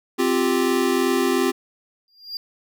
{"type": "chord", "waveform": "square", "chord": "C suspended fourth", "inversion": "none", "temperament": "equal", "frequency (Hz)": [261.6, 349.2, 392], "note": ["C4", "F4", "G4"], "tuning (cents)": [0, 0, 0], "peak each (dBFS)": -23, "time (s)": [0.18, 1.52], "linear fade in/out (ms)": 20}
{"type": "tone with exponential growth", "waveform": "triangle", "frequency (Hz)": 4795, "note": "D8", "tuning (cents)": 35, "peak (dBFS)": -23, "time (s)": [2.08, 2.37], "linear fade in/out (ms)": 1, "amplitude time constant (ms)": 63}
{"effects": []}